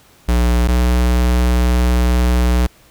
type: tone pair in turn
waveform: square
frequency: 60 / 61.08 Hz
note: B1 / B1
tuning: -49 / -18 cents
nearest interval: unison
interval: 31 cents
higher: second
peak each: -12 dBFS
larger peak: neither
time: 0.28-0.68 / 0.68-2.67 s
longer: second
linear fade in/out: 10 ms
effects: pink hiss -49 dBFS RMS until 2.9 s